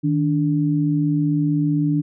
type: tone pair together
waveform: sine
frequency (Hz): 155.56 / 291.2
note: D#3 / D4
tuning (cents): 0 / -15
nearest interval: major seventh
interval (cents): 1085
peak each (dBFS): -19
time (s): 0.03-2.02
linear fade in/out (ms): 20
effects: none